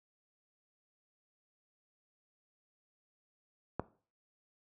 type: click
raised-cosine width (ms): 1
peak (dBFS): -19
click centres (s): 3.796
effects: noise-tail reverb RT60 0.4 s tail -17 dB re dry + high-pass 60 Hz 12 dB/octave